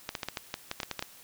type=clicks; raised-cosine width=0.2 ms; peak=-15 dBFS; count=12; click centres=0.091 / 0.152 / 0.232 / 0.286 / 0.372 / 0.541 / 0.714 / 0.802 / 0.832 / 0.913 / 0.993 / 1.025 s; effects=white hiss -53 dBFS RMS until 1.23 s